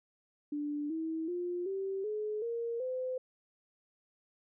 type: tone with pitch steps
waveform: sine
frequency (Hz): 293.7 / 322.1 / 353.3 / 387.5 / 425.1 / 466.2 / 511.4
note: D4 / E4 / F4 / G4 / G#4 / A#4 / C5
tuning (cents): 0 / -40 / +20 / -20 / +40 / 0 / -40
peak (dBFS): -33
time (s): 0.52-3.18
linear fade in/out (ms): 5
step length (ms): 380
effects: none